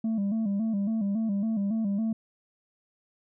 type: tone with vibrato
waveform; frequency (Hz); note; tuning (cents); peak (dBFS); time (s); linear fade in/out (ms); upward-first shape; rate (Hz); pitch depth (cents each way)
sine; 210.9; G#3; +27; -22; 0.04-2.13; 5; square; 3.6; 98
effects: tanh soft clip ceiling -24 dBFS